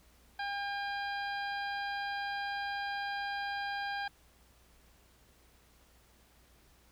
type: harmonic tone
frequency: 804 Hz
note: G5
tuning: 44 cents sharp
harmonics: 1 / 2 / 3 / 4 / 5 / 6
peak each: -37 / -38 / -48 / -48 / -50 / -50 dBFS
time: 0.39-4.08 s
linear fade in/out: 5 ms
effects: added 60 Hz sine -65 dBFS peak until 6.91 s + pink hiss -65 dBFS RMS until 6.91 s